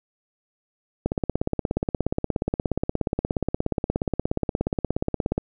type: click train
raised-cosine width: 2 ms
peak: -9 dBFS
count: 74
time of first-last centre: 1.06-5.38 s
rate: 16.9 Hz
effects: none